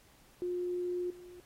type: tone with level steps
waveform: sine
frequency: 356.5 Hz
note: F4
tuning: 36 cents sharp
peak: -32 / -48 dBFS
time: 0.42-1.4 s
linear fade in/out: 0 ms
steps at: 1.1 s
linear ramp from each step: 5 ms
effects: pink hiss -63 dBFS RMS until 1.45 s + AAC 48 kbps